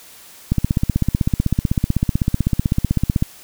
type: click train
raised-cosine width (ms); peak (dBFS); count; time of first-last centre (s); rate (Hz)
5; -3; 44; 0.52-3.224; 15.9
effects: white hiss -43 dBFS RMS until 3.43 s